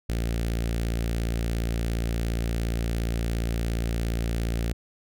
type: tone with notch filter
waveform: sawtooth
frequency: 57.2 Hz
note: A#1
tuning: 32 cents flat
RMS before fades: -27 dBFS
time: 0.09-4.73 s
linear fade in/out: 5 ms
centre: 1000 Hz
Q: 1.1
effects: none